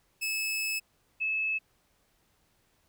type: tone pair in turn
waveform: sawtooth / sine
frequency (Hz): 2600 / 2600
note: E7 / E7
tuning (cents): -24 / -24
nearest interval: unison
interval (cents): 0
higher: neither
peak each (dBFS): -26 / -27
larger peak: first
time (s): 0.21-0.8 / 1.2-1.59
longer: first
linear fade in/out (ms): 20
effects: pink hiss -70 dBFS RMS until 2.88 s